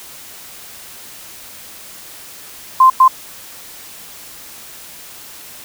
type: tone bursts at uneven times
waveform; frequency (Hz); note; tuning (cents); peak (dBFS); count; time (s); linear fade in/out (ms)
sine; 1042; C6; -7; -4; 2; 2.8-2.9 / 3-3.08; 5
effects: white hiss -36 dBFS RMS until 5.64 s